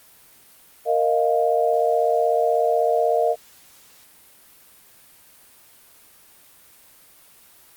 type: chord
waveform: sine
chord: Bb suspended fourth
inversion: none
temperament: equal with one note detuned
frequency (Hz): 464.6 / 622.3 / 698.5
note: Bb4 / Eb5 / F5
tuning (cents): -6 / 0 / 0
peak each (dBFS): -21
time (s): 0.85-3.36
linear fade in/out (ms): 50
effects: white hiss -51 dBFS RMS until 7.76 s + Opus 32 kbps